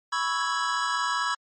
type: chord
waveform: square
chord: C# minor seventh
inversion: third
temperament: equal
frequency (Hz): 987.8 / 1108.7 / 1318.5 / 1661.2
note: B5 / C#6 / E6 / G#6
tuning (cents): 0 / 0 / 0 / 0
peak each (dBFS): -31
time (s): 0.12-1.35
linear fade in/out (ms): 10
effects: MP3 32 kbps